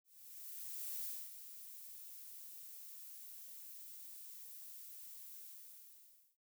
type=noise with ADSR envelope; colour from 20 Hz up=violet; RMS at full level=-43 dBFS; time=0.04-6.37 s; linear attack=1000 ms; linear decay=260 ms; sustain=-10 dB; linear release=990 ms; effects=noise-tail reverb RT60 0.1 s tail -20 dB re dry